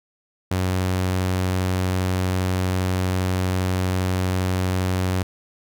sawtooth tone, 92.5 Hz, F#2, in tune, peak -16 dBFS, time 0.51-5.23 s, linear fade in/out 5 ms, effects none

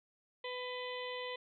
harmonic tone with a mistuned harmonic, 498.9 Hz, B4, 17 cents sharp, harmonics 1 / 2 / 4 / 5 / 6 / 7 / 8, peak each -42 / -46 / -46 / -52 / -49 / -51 / -54 dBFS, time 0.44-1.36 s, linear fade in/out 5 ms, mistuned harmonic 6, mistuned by +42 cents, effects none

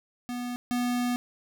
square tone pair in turn, 244.8 / 244.8 Hz, B3 / B3, -15 / -15 cents, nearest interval unison, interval 0 cents, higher neither, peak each -32 / -26 dBFS, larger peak second, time 0.29-0.56 / 0.71-1.16 s, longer second, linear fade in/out 0 ms, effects none

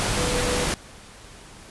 sine tone in noise, 493.9 Hz, B4, in tune, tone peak -27 dBFS, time 0.17-0.64 s, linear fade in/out 0 ms, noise pink, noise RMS -24 dBFS, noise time 0-0.74 s, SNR -6 dB, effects pink hiss -45 dBFS RMS until 1.7 s + resampled to 24000 Hz

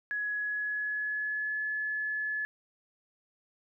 sine tone with pitch glide, 1681 to 1715.3 Hz, G#6 to A6, +20 to -45 cents, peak -30 dBFS, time 0.11-2.45 s, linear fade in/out 0 ms, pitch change +35 cents, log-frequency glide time 0.32-1.61 s, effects none

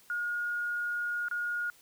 sine tone with dropouts, 1433 Hz, F6, 44 cents sharp, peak -30 dBFS, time 0.1-1.7 s, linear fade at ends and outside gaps 1 ms, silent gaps 1.284-1.312 s, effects white hiss -60 dBFS RMS until 1.81 s

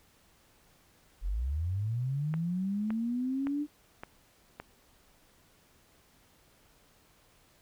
sine linear sweep, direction up, 38.89 to 299.4 Hz, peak -29 dBFS, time 1.21-3.67 s, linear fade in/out 50 ms
click train, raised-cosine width 0.5 ms, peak -25 dBFS, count 5, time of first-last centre 2.34-4.6 s, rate 1.77 Hz
effects pink hiss -64 dBFS RMS until 7.61 s

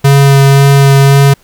square tone with vibrato, 138.59 Hz, C#3, in tune, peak -3 dBFS, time 0.04-1.34 s, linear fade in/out 10 ms, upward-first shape sine, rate 1.9 Hz, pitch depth 11 cents each way, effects pink hiss -47 dBFS RMS until 1.43 s

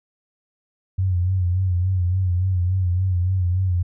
sine tone with vibrato, 91.4 Hz, F#2, 21 cents flat, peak -17 dBFS, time 0.98-3.83 s, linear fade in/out 10 ms, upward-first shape sine, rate 3.5 Hz, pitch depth 67 cents each way, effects none

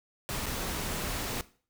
pink noise with dropouts, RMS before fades -34 dBFS, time 0.29-1.41 s, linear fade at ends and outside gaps 0 ms, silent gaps 0.459-0.465 s, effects noise-tail reverb RT60 0.4 s tail -17 dB re dry

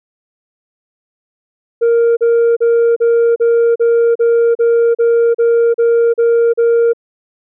sine tone bursts, 466.2 Hz, A#4, in tune, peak -5 dBFS, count 13, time 1.81-6.934 s, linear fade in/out 20 ms, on 360 ms, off 37 ms, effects tanh soft clip ceiling -7 dBFS

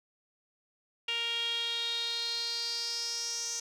sawtooth tone with band-pass filter sweep, 466.2 Hz, A#4, in tune, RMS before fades -34 dBFS, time 1.08-3.6 s, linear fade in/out 5 ms, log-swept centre 2900 to 6100 Hz, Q 7, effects none

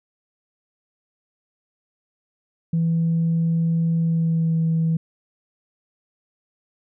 sine tone with pitch glide, 165.3 to 162.74 Hz, E3 to E3, +5 to -22 cents, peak -16 dBFS, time 2.73-4.97 s, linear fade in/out 5 ms, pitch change -27 cents, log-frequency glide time 3.97-4.58 s, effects tanh soft clip ceiling -14 dBFS

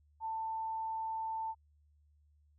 sine tone, 890 Hz, A5, 20 cents sharp, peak -35 dBFS, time 0.2-1.55 s, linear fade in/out 50 ms, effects added 74 Hz sine -65 dBFS peak until 2.58 s

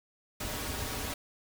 pink noise with comb filter, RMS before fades -36 dBFS, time 0.4-1.14 s, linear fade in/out 5 ms, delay 5.8 ms, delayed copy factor -0.65, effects none

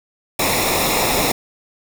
pink noise with comb filter, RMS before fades -18 dBFS, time 0.39-1.32 s, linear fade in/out 5 ms, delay 0.65 ms, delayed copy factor -0.7, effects none

